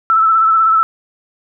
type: tone with vibrato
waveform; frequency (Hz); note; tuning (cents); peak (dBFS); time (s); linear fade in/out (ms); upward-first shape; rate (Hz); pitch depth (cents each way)
sine; 1318.5; E6; 0; -8; 0.1-0.83; 0; sine; 16; 33
effects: none